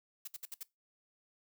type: noise bursts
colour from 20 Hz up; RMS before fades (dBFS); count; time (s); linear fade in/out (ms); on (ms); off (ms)
blue; -43; 5; 0.25-0.632; 5; 26; 63
effects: noise-tail reverb RT60 0.2 s tail -21 dB re dry